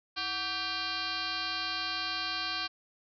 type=tone with frequency modulation; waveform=sine; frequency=2794 Hz; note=F7; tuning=in tune; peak=-31 dBFS; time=0.16-2.68 s; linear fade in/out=20 ms; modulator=411 Hz; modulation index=4.8; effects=none